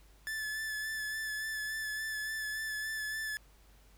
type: tone with vibrato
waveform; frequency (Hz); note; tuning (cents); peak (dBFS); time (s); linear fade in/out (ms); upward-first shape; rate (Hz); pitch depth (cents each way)
45% pulse; 1740; A6; -20; -35; 0.27-3.37; 0; sine; 3.5; 23
effects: added 50 Hz sine -59 dBFS peak until 3.97 s + pink hiss -65 dBFS RMS until 3.97 s